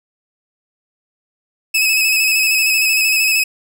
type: tone with vibrato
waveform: sawtooth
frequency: 2574 Hz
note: E7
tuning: 42 cents flat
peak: -9 dBFS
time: 1.74-3.44 s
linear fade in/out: 10 ms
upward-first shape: square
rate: 13 Hz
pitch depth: 27 cents each way
effects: none